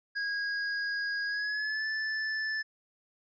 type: tone with pitch glide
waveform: square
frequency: 1643 to 1750.8 Hz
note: G#6 to A6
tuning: -19 to -9 cents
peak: -31 dBFS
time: 0.15-2.63 s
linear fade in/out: 20 ms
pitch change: +110 cents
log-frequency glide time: 1.25-1.86 s
effects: resampled to 16000 Hz